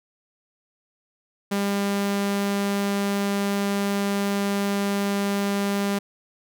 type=tone; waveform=sawtooth; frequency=200.3 Hz; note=G3; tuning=38 cents sharp; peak=-18 dBFS; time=1.51-5.99 s; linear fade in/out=10 ms; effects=none